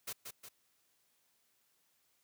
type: noise with echo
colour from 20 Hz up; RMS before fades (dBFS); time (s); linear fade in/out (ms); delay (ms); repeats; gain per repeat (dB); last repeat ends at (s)
white; -41; 0.07-0.13; 10; 180; 2; -5; 0.49
effects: white hiss -75 dBFS RMS until 2.23 s + high-pass 60 Hz 12 dB/octave